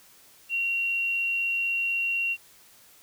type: tone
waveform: sine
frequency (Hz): 2748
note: F7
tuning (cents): -29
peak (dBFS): -24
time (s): 0.49-2.37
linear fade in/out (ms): 50
effects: white hiss -55 dBFS RMS until 3.02 s